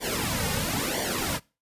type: noise with flanger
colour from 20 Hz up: pink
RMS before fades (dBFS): -28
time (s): 0-1.4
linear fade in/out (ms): 50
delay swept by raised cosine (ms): 0.76 to 3.06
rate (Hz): 1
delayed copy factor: -0.9
effects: noise-tail reverb RT60 0.3 s tail -23 dB re dry + resampled to 32000 Hz